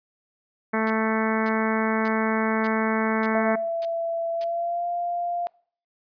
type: harmonic tone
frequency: 220.5 Hz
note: A3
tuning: 4 cents sharp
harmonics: 1 / 2 / 3 / 4 / 5 / 6 / 7 / 8 / 9 / 10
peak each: -25 / -28 / -30 / -31 / -32 / -33 / -33 / -34 / -35 / -35 dBFS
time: 0.73-3.56 s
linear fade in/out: 10 ms
type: noise bursts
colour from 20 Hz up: blue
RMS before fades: -33 dBFS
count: 7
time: 0.87-4.44 s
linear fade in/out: 0 ms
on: 30 ms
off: 560 ms
type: tone with pitch glide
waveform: sine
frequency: 669 to 697 Hz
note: E5 to F5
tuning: +25 to -4 cents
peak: -24 dBFS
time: 3.35-5.47 s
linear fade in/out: 0 ms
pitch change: +71 cents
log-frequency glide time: 4.32-4.87 s
effects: noise-tail reverb RT60 0.5 s tail -24 dB re dry + resampled to 11025 Hz